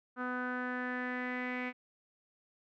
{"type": "tone with low-pass filter sweep", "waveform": "sawtooth", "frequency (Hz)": 250, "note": "B3", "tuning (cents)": 21, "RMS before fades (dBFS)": -37, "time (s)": [0.16, 1.73], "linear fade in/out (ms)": 50, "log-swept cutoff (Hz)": [1400, 2200], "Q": 6, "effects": []}